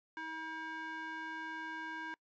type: tone with band-pass filter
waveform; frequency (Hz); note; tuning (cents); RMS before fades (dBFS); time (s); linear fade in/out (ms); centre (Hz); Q
square; 319.9; D#4; +48; -43; 0.17-2.14; 0; 1400; 2.9
effects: noise-tail reverb RT60 0.1 s tail -25 dB re dry + resampled to 16000 Hz